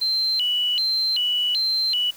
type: tone with vibrato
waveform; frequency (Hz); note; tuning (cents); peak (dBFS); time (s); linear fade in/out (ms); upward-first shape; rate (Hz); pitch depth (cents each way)
sine; 3488; A7; -16; -19; 0.01-2.11; 10; square; 1.3; 290
effects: white hiss -46 dBFS RMS until 2.16 s